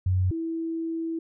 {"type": "tone pair in turn", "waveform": "sine", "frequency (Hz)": [92.5, 327.9], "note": ["F#2", "E4"], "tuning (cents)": [0, -9], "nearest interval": "octave + minor seventh", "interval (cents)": 2191, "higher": "second", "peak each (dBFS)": [-20, -27], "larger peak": "first", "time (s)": [[0.06, 0.31], [0.31, 1.19]], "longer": "second", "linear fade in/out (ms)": 5, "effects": []}